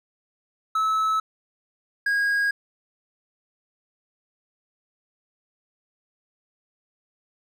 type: tone pair in turn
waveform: triangle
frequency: 1300 / 1637.9 Hz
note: E6 / G#6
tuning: -24 / -24 cents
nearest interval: major third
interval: 400 cents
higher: second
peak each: -18 dBFS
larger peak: neither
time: 0.75-1.2 / 2.06-2.51 s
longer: neither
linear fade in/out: 5 ms
effects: none